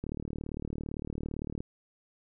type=click train; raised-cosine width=3 ms; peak=-23 dBFS; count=60; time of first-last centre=0.04-1.605 s; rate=37.7 Hz; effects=none